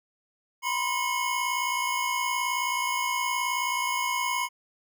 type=tone cluster; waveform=square; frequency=973 / 1032 / 2179 Hz; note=B5 / C6 / C#7; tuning=-26 / -24 / -30 cents; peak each=-31 dBFS; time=0.62-4.49 s; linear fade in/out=50 ms; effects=none